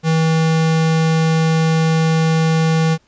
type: tone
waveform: square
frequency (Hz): 161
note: E3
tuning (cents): -41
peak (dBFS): -13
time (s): 0.03-2.98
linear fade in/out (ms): 50
effects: pink hiss -58 dBFS RMS until 3.07 s + resampled to 16000 Hz